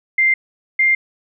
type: tone pair in turn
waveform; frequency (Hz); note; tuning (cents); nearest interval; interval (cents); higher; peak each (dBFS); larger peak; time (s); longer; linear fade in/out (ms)
sine; 2093 / 2105; C7 / C7; 0 / +10; unison; 10; second; -11; neither; 0.18-0.34 / 0.79-0.95; neither; 5
effects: none